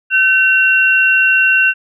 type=tone pair together; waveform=sine; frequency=1528 / 2737 Hz; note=G6 / F7; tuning=-45 / -36 cents; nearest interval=minor seventh; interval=1009 cents; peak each=-11 dBFS; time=0.1-1.74 s; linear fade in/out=50 ms; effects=none